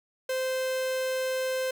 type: tone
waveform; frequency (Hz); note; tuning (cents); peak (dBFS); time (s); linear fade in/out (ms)
45% pulse; 519; C5; -14; -27; 0.29-1.71; 5
effects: none